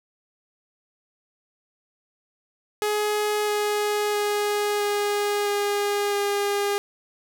sawtooth tone with pitch steps, 420 / 417.1 / 414.2 / 411.4 / 408.5 / 405.7 Hz, G#4 / G#4 / G#4 / G#4 / G#4 / G#4, +19 / +7 / -5 / -16 / -29 / -41 cents, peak -18 dBFS, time 2.82-6.78 s, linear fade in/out 0 ms, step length 660 ms, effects none

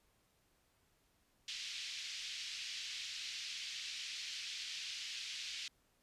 pink band-pass noise, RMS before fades -45 dBFS, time 1.48-5.68 s, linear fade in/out 2 ms, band 2500 to 5700 Hz, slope 24 dB/octave, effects pink hiss -75 dBFS RMS until 6.02 s + resampled to 32000 Hz

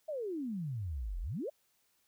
sine exponential two-way sweep, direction down then up, 651 to 38.89 to 651 Hz, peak -35 dBFS, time 0.08-1.5 s, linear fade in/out 10 ms, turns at 1.2 s, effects white hiss -74 dBFS RMS until 2.07 s

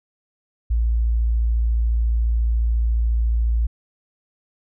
sine tone, 57.1 Hz, A#1, 35 cents flat, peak -16 dBFS, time 0.7-3.67 s, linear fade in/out 10 ms, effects none

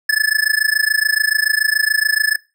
square tone with amplitude modulation, 1727 Hz, A6, 33 cents flat, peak -10 dBFS, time 0.09-2.36 s, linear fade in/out 5 ms, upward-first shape sine, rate 27 Hz, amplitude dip 95%, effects noise-tail reverb RT60 0.3 s tail -22 dB re dry

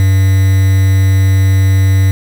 triangle tone with quantisation, 96 Hz, G2, 36 cents flat, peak -4 dBFS, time 0-2.11 s, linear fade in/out 0 ms, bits 4, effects none

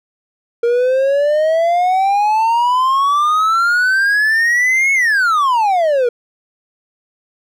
triangle exponential two-way sweep, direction up then down, 466.2 to 2208 to 466.2 Hz, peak -9 dBFS, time 0.63-6.09 s, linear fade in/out 5 ms, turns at 4.93 s, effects none

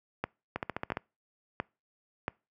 two click trains, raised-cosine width 0.5 ms, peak -15 / -17 dBFS, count 4 / 7, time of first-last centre 0.24-2.281 / 0.56-0.971 s, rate 1.47 / 14.6 Hz, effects noise-tail reverb RT60 0.3 s tail -26 dB re dry + high-pass 80 Hz 12 dB/octave

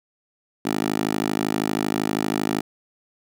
10% pulse tone with high-pass filter, 52.7 Hz, G#1, 26 cents sharp, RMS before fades -24 dBFS, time 0.65-2.61 s, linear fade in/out 5 ms, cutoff 270 Hz, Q 1.4, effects none

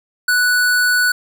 square tone, 1480 Hz, F#6, in tune, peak -13 dBFS, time 0.28-1.12 s, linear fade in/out 5 ms, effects none

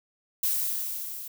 violet noise with level ramp, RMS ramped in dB -25 to -39 dBFS, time 0.43-1.28 s, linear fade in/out 5 ms, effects none

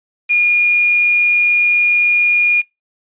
sine tone with quantisation, 2429 Hz, D#7, 42 cents flat, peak -10 dBFS, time 0.29-2.62 s, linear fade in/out 20 ms, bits 5, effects noise-tail reverb RT60 0.2 s tail -22 dB re dry + resampled to 8000 Hz

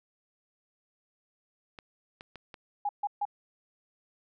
clicks, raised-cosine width 0.3 ms, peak -28 dBFS, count 4, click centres 1.788 / 2.209 / 2.357 / 2.542 s
sine tone bursts, 820 Hz, G#5, 22 cents flat, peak -27 dBFS, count 3, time 2.85-3.253 s, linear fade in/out 5 ms, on 41 ms, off 140 ms
effects none

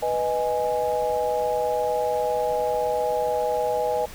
sine chord, G# minor, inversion first, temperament equal, 493.9 / 622.3 / 830.6 Hz, B4 / D#5 / G#5, 0 / 0 / 0 cents, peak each -25 / -26 / -26 dBFS, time 0.02-4.06 s, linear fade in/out 10 ms, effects pink hiss -42 dBFS RMS until 4.14 s

